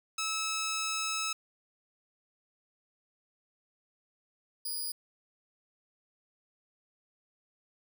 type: tone pair in turn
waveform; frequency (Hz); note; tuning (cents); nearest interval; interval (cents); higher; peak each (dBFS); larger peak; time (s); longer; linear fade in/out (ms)
10% pulse; 1300 / 4908; E6 / D#8; -24 / -25; octave + major seventh; 2299; second; -23 / -27; first; 0.18-1.33 / 4.65-4.92; first; 5
effects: none